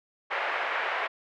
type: band-pass noise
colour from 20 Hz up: white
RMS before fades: -30 dBFS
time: 0.3-1.08 s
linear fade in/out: 20 ms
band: 510 to 2200 Hz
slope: 24 dB/octave
effects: none